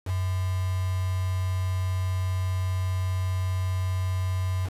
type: tone with quantisation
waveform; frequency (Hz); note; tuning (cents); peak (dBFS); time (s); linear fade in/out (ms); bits
sine; 92.5; F#2; 0; -24; 0.05-4.7; 50; 6
effects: resampled to 32000 Hz